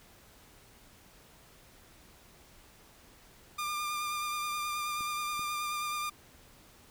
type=tone with vibrato; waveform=sawtooth; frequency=1200 Hz; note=D6; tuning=37 cents sharp; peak=-29 dBFS; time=3.58-6.1 s; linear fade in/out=10 ms; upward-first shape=triangle; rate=9.4 Hz; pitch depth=23 cents each way
type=clicks; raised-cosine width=3 ms; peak=-36 dBFS; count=2; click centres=5.008 / 5.394 s
effects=pink hiss -58 dBFS RMS until 6.9 s